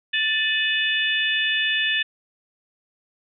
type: harmonic tone with a mistuned harmonic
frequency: 587.3 Hz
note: D5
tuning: in tune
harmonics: 3 / 4 / 5 / 6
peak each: -23 / -26 / -26 / -26 dBFS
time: 0.13-2.03 s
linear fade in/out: 10 ms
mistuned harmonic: 4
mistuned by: +130 cents
effects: none